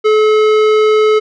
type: tone with tanh clipping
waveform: sine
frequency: 430 Hz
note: A4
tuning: 40 cents flat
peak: -9 dBFS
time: 0.04-1.2 s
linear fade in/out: 20 ms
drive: 16 dB
effects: none